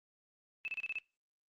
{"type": "tone bursts", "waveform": "sine", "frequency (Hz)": 2616, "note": "E7", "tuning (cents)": -14, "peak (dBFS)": -35, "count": 6, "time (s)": [0.65, 0.985], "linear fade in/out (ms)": 0, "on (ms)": 30, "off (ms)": 31, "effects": ["noise-tail reverb RT60 0.3 s tail -22 dB re dry", "Opus 24 kbps"]}